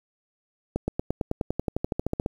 accelerating click train, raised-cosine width 2 ms, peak -12 dBFS, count 18, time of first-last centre 0.76-2.261 s, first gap 120 ms, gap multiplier 0.96, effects 8-bit

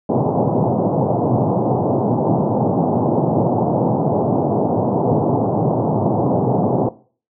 pink band-pass noise, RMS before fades -17 dBFS, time 0.09-6.89 s, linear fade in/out 5 ms, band 110 to 880 Hz, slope 48 dB/octave, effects noise-tail reverb RT60 0.4 s tail -18 dB re dry

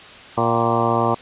harmonic tone with a mistuned harmonic, 116.54 Hz, A#2, in tune, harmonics 1 / 2 / 3 / 4 / 5 / 6 / 7 / 8 / 9 / 10, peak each -25 / -25 / -25 / -25 / -25 / -25 / -25 / -25 / -25 / -25 dBFS, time 0.37-1.15 s, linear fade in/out 10 ms, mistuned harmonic 7, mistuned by -61 cents, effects white hiss -40 dBFS RMS until 1.21 s + resampled to 8000 Hz

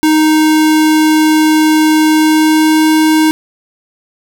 square tone with pitch glide, 311.1 to 313.1 Hz, D#4 to D#4, 0 to +11 cents, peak -7 dBFS, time 0.03-3.31 s, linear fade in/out 0 ms, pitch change +11 cents, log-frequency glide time 2.09-2.89 s, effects none

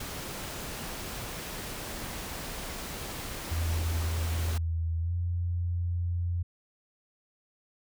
pink noise, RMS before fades -38 dBFS, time 0-4.58 s, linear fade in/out 5 ms
sine tone with pitch glide, 82.41 to 87.06 Hz, E2 to F2, 0 to -5 cents, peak -27 dBFS, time 3.51-6.43 s, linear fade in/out 10 ms, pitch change +95 cents, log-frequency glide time 5-5.13 s
effects none

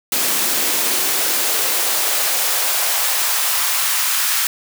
white noise with high-pass filter sweep, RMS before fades -18 dBFS, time 0.12-4.47 s, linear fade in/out 2 ms, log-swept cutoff 220 to 1300 Hz, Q 1.2, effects none

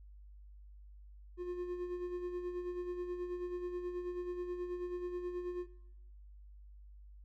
triangle tone with tremolo, 356.1 Hz, F4, 34 cents sharp, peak -33 dBFS, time 1.37-5.67 s, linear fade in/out 50 ms, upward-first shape sine, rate 9.3 Hz, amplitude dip 50%, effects noise-tail reverb RT60 0.8 s tail -17 dB re dry + added 50 Hz sine -52 dBFS peak until 7.24 s

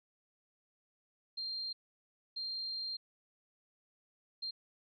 sine tone bursts at uneven times, 4186 Hz, C8, in tune, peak -37 dBFS, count 3, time 1.37-1.73 / 2.36-2.97 / 4.42-4.51 s, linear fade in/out 10 ms, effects none

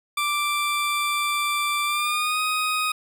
20% pulse tone with pitch glide, 1174.7 to 1251.8 Hz, D6 to D#6, 0 to +10 cents, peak -17 dBFS, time 0.17-2.92 s, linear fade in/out 5 ms, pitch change +110 cents, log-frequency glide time 1.85-2.41 s, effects none

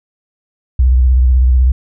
sine tone with vibrato, 63.2 Hz, B1, 41 cents sharp, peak -6 dBFS, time 0.79-1.72 s, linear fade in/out 5 ms, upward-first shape sine, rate 16 Hz, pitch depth 92 cents each way, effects none

